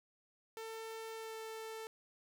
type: tone with pitch glide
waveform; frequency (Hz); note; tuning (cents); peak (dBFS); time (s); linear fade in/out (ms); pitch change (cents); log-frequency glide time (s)
sawtooth; 447.1 to 443.5; A4 to A4; +28 to +14; -40; 0.57-1.87; 0; -14; 1.15-1.37
effects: none